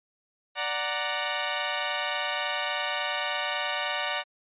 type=chord; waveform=10% pulse; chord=D augmented; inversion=none; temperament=equal; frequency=587.3 / 740 / 932.3 Hz; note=D5 / F#5 / A#5; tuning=0 / 0 / 0 cents; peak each=-23 dBFS; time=0.55-4.24 s; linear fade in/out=50 ms; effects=resampled to 8000 Hz